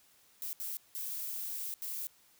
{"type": "noise bursts at uneven times", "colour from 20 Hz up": "violet", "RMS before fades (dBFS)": -39, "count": 4, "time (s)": [[0.42, 0.53], [0.6, 0.77], [0.95, 1.74], [1.82, 2.07]], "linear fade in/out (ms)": 0, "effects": ["white hiss -65 dBFS RMS until 2.39 s"]}